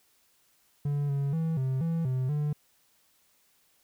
triangle tone with pitch steps, 144 / 139.9 / 162.5 / 131.4 / 165.4 / 129.1 / 148.4 Hz, D3 / C#3 / E3 / C3 / E3 / C3 / D3, -34 / +16 / -24 / +8 / +6 / -23 / +18 cents, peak -24 dBFS, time 0.85-2.53 s, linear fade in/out 5 ms, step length 240 ms, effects white hiss -67 dBFS RMS until 3.83 s

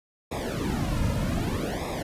brown noise with flanger, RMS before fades -28 dBFS, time 0.31-2.03 s, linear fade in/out 10 ms, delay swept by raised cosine 0.66 to 2.66 ms, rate 0.64 Hz, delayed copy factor -1, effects resampled to 32000 Hz

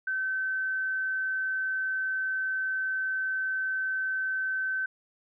sine tone, 1535 Hz, G6, 37 cents flat, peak -27 dBFS, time 0.07-4.86 s, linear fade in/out 5 ms, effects none

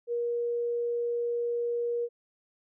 sine tone, 474.9 Hz, A#4, 32 cents sharp, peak -27 dBFS, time 0.07-2.09 s, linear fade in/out 50 ms, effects none

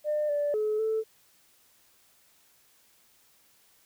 sine tone with pitch steps, 601 / 583 / 427.9 / 440.1 Hz, D5 / D5 / A4 / A4, +40 / -13 / -48 / 0 cents, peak -24 dBFS, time 0.04-1.04 s, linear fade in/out 50 ms, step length 250 ms, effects tanh soft clip ceiling -21 dBFS + white hiss -63 dBFS RMS until 3.85 s

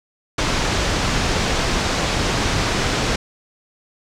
pink low-pass noise, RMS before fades -20 dBFS, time 0.38-3.16 s, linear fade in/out 5 ms, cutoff 6800 Hz, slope 24 dB/octave, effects none

